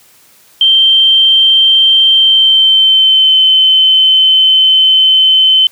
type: tone with pitch glide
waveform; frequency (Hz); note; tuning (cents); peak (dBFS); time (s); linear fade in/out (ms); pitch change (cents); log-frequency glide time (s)
sine; 3136 to 3066; G7 to G7; 0 to -39; -4; 0.61-5.67; 2; -39; 2.13-3.37
effects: white hiss -45 dBFS RMS until 5.71 s + high-pass 60 Hz 12 dB/octave